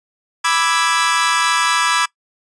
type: chord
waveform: sawtooth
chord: E dominant seventh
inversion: second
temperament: equal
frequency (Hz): 987.8 / 1174.7 / 1318.5 / 1661.2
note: B5 / D6 / E6 / G#6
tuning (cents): 0 / 0 / 0 / 0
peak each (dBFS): -16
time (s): 0.44-2.06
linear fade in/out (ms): 10
effects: noise-tail reverb RT60 0.1 s tail -22 dB re dry + resampled to 22050 Hz